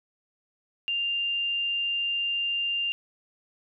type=tone; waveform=sine; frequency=2794 Hz; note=F7; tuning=in tune; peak=-25 dBFS; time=0.88-2.92 s; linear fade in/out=0 ms; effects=none